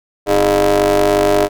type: ring-modulated tone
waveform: 30% pulse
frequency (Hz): 96.9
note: G2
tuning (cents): -20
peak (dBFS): -5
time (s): 0.26-1.49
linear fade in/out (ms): 50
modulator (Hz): 510
effects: none